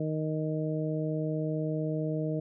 harmonic tone, 155.56 Hz, D#3, in tune, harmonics 1 / 2 / 3 / 4, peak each -31 / -34 / -36 / -37 dBFS, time 0-2.4 s, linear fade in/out 5 ms, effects none

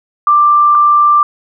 sine tone pair in turn, 1181 / 1181 Hz, D6 / D6, +9 / +9 cents, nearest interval unison, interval 0 cents, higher neither, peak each -5 dBFS, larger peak neither, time 0.27-0.75 / 0.75-1.23 s, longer neither, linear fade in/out 2 ms, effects none

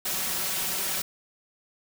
white noise with comb filter, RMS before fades -29 dBFS, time 0.05-1.02 s, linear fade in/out 5 ms, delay 5.3 ms, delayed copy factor +0.8, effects none

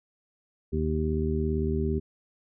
harmonic tone, 77.78 Hz, D#2, in tune, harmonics 1 / 2 / 3 / 4 / 5, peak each -28 / -32 / -31 / -39 / -30 dBFS, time 0.72-2 s, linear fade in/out 20 ms, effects none

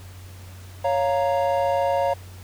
triangle chord, Bb minor, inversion first, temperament equal, 554.4 / 698.5 / 932.3 Hz, Db5 / F5 / Bb5, 0 / 0 / 0 cents, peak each -20 / -22 / -24 dBFS, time 0.84-2.14 s, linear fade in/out 10 ms, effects added 92 Hz sine -39 dBFS peak until 2.43 s + pink hiss -48 dBFS RMS until 2.43 s

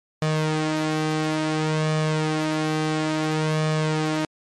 sawtooth tone with flanger, 155.56 Hz, D#3, in tune, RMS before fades -23 dBFS, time 0.22-4.25 s, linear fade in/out 2 ms, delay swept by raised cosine 1.7 to 3.9 ms, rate 0.58 Hz, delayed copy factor +0.6, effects low-pass 7000 Hz 12 dB/octave + MP3 64 kbps

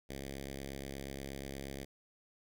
5% pulse tone with notch filter, 68.4 Hz, C#2, 23 cents flat, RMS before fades -44 dBFS, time 0.09-1.85 s, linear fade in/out 10 ms, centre 970 Hz, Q 0.81, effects none

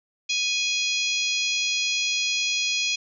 harmonic tone, 830.6 Hz, G#5, in tune, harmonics 3 / 4 / 5 / 6 / 7 / 8, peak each -26 / -28 / -30 / -32 / -33 / -34 dBFS, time 0.29-2.96 s, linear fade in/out 10 ms, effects none

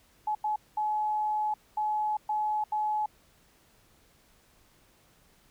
sine tone bursts at uneven times, 851 Hz, G#5, 42 cents sharp, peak -26 dBFS, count 6, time 0.27-0.35 / 0.44-0.56 / 0.77-1.54 / 1.77-2.17 / 2.29-2.64 / 2.72-3.06 s, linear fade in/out 5 ms, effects pink hiss -63 dBFS RMS until 5.5 s

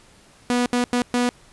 sawtooth tone bursts at uneven times, 244.6 Hz, B3, 16 cents flat, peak -14 dBFS, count 4, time 0.5-0.66 / 0.73-0.84 / 0.93-1.02 / 1.14-1.29 s, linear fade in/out 0 ms, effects pink hiss -52 dBFS RMS until 1.52 s + resampled to 24000 Hz

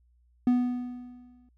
triangle tone with exponential decay, 246.9 Hz, B3, in tune, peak -16 dBFS, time 0.47-1.49 s, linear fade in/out 2 ms, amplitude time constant 220 ms, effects added 60 Hz sine -61 dBFS peak until 1.57 s

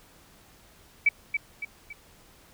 sine tone with echo, 2295 Hz, D7, 40 cents flat, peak -16 dBFS, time 1.06-1.09 s, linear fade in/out 5 ms, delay 280 ms, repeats 3, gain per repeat -7 dB, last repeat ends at 1.93 s, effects pink hiss -56 dBFS RMS until 2.53 s

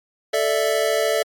square chord, A suspended fourth, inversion none, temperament just, 440 / 586.7 / 660 Hz, A4 / D5 / E5, 0 / -2 / +2 cents, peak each -23 dBFS, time 0.33-1.23 s, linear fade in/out 10 ms, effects MP3 64 kbps

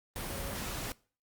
sine tone in noise, 552 Hz, C#5, 7 cents flat, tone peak -44 dBFS, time 0.3-0.53 s, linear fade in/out 0 ms, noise pink, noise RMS -38 dBFS, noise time 0.16-0.92 s, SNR -9 dB, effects noise-tail reverb RT60 0.4 s tail -22 dB re dry + Opus 32 kbps

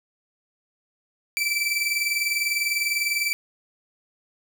sawtooth tone pair together, 2318 / 2338 Hz, D7 / D7, -23 / -8 cents, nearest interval unison, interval 15 cents, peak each -22 dBFS, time 1.37-3.33 s, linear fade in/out 0 ms, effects none

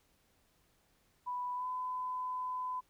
sine tone with pitch glide, 989 to 1008.6 Hz, B5 to B5, +2 to +36 cents, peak -35 dBFS, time 1.26-2.81 s, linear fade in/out 20 ms, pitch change +34 cents, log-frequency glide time 1.55-1.66 s, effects pink hiss -72 dBFS RMS until 2.89 s

